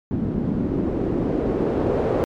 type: noise with low-pass filter sweep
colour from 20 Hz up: white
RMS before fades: -22 dBFS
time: 0.11-2.24 s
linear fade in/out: 0 ms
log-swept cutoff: 230 to 510 Hz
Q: 1.9
effects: MP3 96 kbps